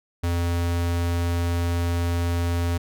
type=tone; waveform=square; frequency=86 Hz; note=F2; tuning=26 cents flat; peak=-22 dBFS; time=0.23-2.78 s; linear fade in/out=10 ms; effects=none